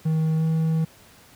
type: tone with pitch glide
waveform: triangle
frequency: 158.7 to 160.64 Hz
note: D#3 to E3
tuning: +35 to -44 cents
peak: -17 dBFS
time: 0.05-0.85 s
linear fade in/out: 10 ms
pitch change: +21 cents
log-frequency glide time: 0.36-0.44 s
effects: pink hiss -51 dBFS RMS until 1.35 s + high-pass 60 Hz 12 dB/octave